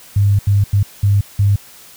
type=tone bursts at uneven times; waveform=sine; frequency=100.5 Hz; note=G2; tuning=44 cents sharp; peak=-9 dBFS; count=5; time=0.16-0.39 / 0.47-0.64 / 0.73-0.83 / 1.03-1.21 / 1.39-1.56 s; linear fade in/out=5 ms; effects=white hiss -41 dBFS RMS until 1.96 s